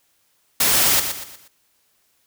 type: noise with echo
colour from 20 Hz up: white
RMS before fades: -17 dBFS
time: 0.6-1 s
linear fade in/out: 5 ms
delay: 120 ms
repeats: 4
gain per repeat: -8 dB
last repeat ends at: 1.48 s
effects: white hiss -64 dBFS RMS until 2.26 s